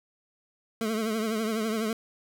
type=tone with vibrato; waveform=25% pulse; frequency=220 Hz; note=A3; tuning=in tune; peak=-23 dBFS; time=0.81-1.93 s; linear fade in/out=2 ms; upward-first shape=triangle; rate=12 Hz; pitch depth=80 cents each way; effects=none